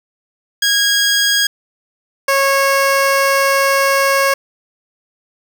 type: tone pair in turn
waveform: 15% pulse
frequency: 1640 / 548.3 Hz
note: G#6 / C#5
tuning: -22 / -19 cents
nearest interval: octave + perfect fifth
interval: 1897 cents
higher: first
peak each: -5 dBFS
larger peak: neither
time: 0.62-1.47 / 2.28-4.34 s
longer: second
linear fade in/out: 5 ms
effects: none